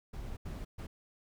brown noise bursts at uneven times, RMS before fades -41 dBFS, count 3, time 0.13-0.37 / 0.45-0.65 / 0.78-0.87 s, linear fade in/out 10 ms, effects none

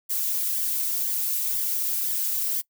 violet noise with flanger, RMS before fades -26 dBFS, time 0.09-2.62 s, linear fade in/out 20 ms, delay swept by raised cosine 0.73 to 3.73 ms, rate 2 Hz, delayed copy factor -0.7, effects noise-tail reverb RT60 0.1 s tail -22 dB re dry

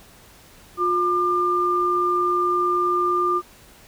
sine tone pair together, 356.1 / 1198.5 Hz, F4 / D6, +34 / +35 cents, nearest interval octave + major sixth, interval 2101 cents, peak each -23 / -19 dBFS, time 0.77-3.42 s, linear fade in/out 50 ms, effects pink hiss -49 dBFS RMS until 3.87 s

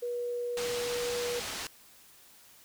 sine tone, 483.4 Hz, B4, 37 cents flat, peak -31 dBFS, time 0.02-1.4 s, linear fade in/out 10 ms
white low-pass noise, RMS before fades -38 dBFS, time 0.57-1.67 s, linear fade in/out 2 ms, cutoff 6100 Hz, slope 12 dB/octave
effects white hiss -57 dBFS RMS until 2.64 s

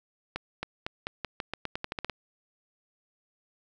accelerating click train, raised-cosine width 0.3 ms, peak -16 dBFS, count 14, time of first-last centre 0.36-2.097 s, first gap 270 ms, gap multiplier 0.87, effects none

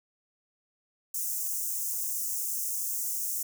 white high-pass noise, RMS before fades -32 dBFS, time 1.14-3.43 s, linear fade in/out 5 ms, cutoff 6000 Hz, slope 48 dB/octave, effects none

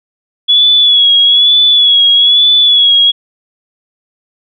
sine tone with vibrato, 3387 Hz, G#7, 33 cents sharp, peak -4 dBFS, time 0.48-3.12 s, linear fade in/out 20 ms, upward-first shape sine, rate 1.1 Hz, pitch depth 48 cents each way, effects none

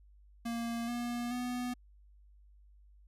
square tone with pitch steps, 233.1 / 239.8 / 246.7 Hz, A#3 / A#3 / B3, 0 / +49 / -2 cents, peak -35 dBFS, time 0.45-1.74 s, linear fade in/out 10 ms, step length 430 ms, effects added 50 Hz sine -57 dBFS peak until 3.07 s + resampled to 32000 Hz

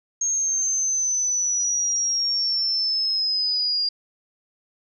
sine linear sweep, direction down, 6500 to 4800 Hz, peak -20 dBFS, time 0.21-3.89 s, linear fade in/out 5 ms, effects none

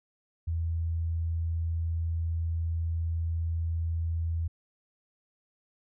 sine tone, 82.7 Hz, E2, 6 cents sharp, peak -27 dBFS, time 0.47-4.48 s, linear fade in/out 10 ms, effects none

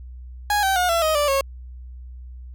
30% pulse tone with pitch steps, 828 / 772.6 / 720.8 / 672.5 / 627.5 / 585.5 / 546.3 Hz, G#5 / G5 / F#5 / E5 / D#5 / D5 / C#5, -5 / -25 / -45 / +34 / +15 / -5 / -25 cents, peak -15 dBFS, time 0.5-1.41 s, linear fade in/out 2 ms, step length 130 ms, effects added 62 Hz sine -35 dBFS peak until 2.54 s

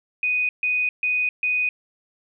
sine tone bursts, 2489 Hz, D#7, in tune, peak -19 dBFS, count 4, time 0.23-1.69 s, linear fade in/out 2 ms, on 260 ms, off 140 ms, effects none

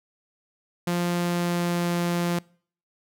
sawtooth tone with pitch glide, 174.61 to 173.4 Hz, F3 to F3, 0 to -12 cents, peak -19 dBFS, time 0.87-2.39 s, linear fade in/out 5 ms, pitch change -12 cents, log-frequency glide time 1.09-1.93 s, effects noise-tail reverb RT60 0.5 s tail -25 dB re dry

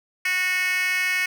10% pulse tone with high-pass filter, 366.8 Hz, F#4, 15 cents flat, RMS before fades -23 dBFS, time 0.25-1.26 s, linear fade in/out 5 ms, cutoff 2100 Hz, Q 4.3, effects none

